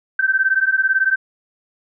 sine beating tone pair, 1541 / 1559 Hz, G6 / G6, -30 / -10 cents, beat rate 18 Hz, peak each -17 dBFS, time 0.19-1.16 s, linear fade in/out 5 ms, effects none

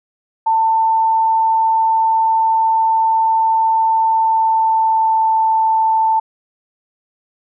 sine tone with pitch glide, 893 to 886.8 Hz, A5 to A5, +25 to +13 cents, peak -11 dBFS, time 0.46-6.2 s, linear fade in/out 10 ms, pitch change -12 cents, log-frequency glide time 4.11-5.28 s, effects none

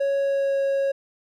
triangle tone with pitch glide, 554.4 to 549.3 Hz, C#5 to C#5, 0 to -16 cents, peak -18 dBFS, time 0-0.92 s, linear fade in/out 10 ms, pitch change -16 cents, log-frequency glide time 0.18-0.59 s, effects none

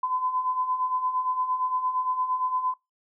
sine beating tone pair, 1009 / 1017.7 Hz, B5 / C6, +37 / -48 cents, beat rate 8.7 Hz, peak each -32 / -25 dBFS, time 0.03-2.74 s, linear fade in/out 5 ms, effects noise-tail reverb RT60 0.2 s tail -21 dB re dry

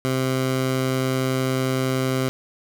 15% pulse tone, 130.81 Hz, C3, in tune, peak -14 dBFS, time 0.05-2.29 s, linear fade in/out 0 ms, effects none

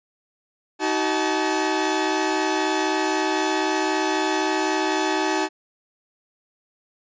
sawtooth tone cluster, 314.3 / 378.2 / 864 Hz, D#4 / F#4 / A5, +18 / +38 / -32 cents, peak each -21 dBFS, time 0.79-5.49 s, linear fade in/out 50 ms, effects resampled to 16000 Hz

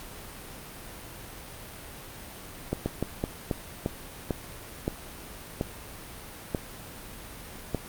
slowing click train, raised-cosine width 2 ms, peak -13 dBFS, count 11, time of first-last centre 2.73-7.747 s, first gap 130 ms, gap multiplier 1.28, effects pink hiss -43 dBFS RMS until 7.88 s + Opus 48 kbps

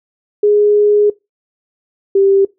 sine tone pair in turn, 415.3 / 392.3 Hz, G#4 / G4, 0 / +1 cents, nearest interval minor second, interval 99 cents, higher first, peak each -7 dBFS, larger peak neither, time 0.43-1.1 / 2.15-2.45 s, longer first, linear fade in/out 5 ms, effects noise-tail reverb RT60 0.2 s tail -21 dB re dry

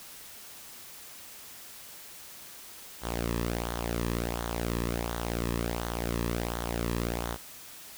sawtooth tone with flanger, 58.27 Hz, A#1, in tune, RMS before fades -32 dBFS, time 3.01-7.38 s, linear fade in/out 50 ms, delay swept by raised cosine 0.39 to 1.39 ms, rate 1.4 Hz, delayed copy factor -0.65, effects white hiss -47 dBFS RMS until 7.97 s

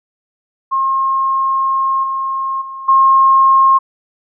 sine tone with level steps, 1072 Hz, C6, 42 cents sharp, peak -12 / -16 / -25 / -6 dBFS, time 0.71-3.79 s, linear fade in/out 20 ms, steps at 2.03 / 2.61 / 2.88 s, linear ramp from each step 10 ms, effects none

